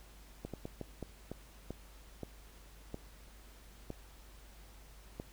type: slowing click train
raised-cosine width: 2 ms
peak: -27 dBFS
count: 11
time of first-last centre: 0.45-5.199 s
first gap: 87 ms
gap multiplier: 1.35
effects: added 50 Hz sine -55 dBFS peak until 5.32 s + pink hiss -60 dBFS RMS until 5.32 s